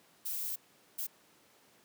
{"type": "noise bursts at uneven times", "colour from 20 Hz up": "violet", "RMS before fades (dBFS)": -37, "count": 2, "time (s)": [[0.25, 0.56], [0.98, 1.07]], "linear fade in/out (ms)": 10, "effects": ["pink hiss -64 dBFS RMS until 1.84 s", "high-pass 200 Hz 12 dB/octave"]}